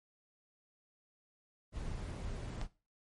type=noise; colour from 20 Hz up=brown; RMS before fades=-41 dBFS; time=1.72-2.68 s; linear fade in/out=50 ms
type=click; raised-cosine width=0.2 ms; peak=-28 dBFS; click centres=2.614 s
effects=noise-tail reverb RT60 0.3 s tail -17 dB re dry + MP3 48 kbps